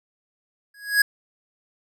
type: tone with exponential growth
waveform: square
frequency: 1661.2 Hz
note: G#6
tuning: in tune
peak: -12 dBFS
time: 0.74-1.02 s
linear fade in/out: 5 ms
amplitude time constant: 59 ms
effects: none